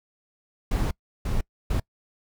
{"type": "noise bursts at uneven times", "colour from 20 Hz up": "brown", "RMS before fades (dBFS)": -24, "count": 3, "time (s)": [[0.71, 0.91], [1.25, 1.41], [1.7, 1.8]], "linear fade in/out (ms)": 5, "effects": ["noise-tail reverb RT60 0.1 s tail -25 dB re dry"]}